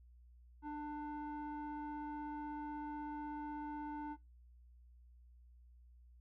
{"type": "tone with low-pass filter", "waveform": "square", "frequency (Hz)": 297.3, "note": "D4", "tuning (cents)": 21, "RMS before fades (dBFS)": -44, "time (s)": [0.62, 4.17], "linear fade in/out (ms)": 50, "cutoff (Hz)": 1100, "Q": 4.9, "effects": ["noise-tail reverb RT60 0.2 s tail -20 dB re dry", "added 60 Hz sine -59 dBFS peak until 6.2 s"]}